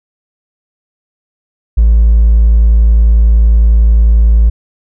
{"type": "tone with hard clipping", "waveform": "triangle", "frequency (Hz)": 55.5, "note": "A1", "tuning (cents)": 16, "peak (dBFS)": -3, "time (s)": [1.77, 4.5], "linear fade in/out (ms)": 10, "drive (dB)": 2, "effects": []}